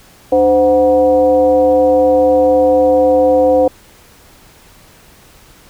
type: tone with frequency modulation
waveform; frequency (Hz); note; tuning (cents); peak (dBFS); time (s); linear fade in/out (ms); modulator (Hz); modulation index
sine; 516; C5; -24; -7; 0.32-3.68; 5; 220; 0.74
effects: pink hiss -44 dBFS RMS until 5.69 s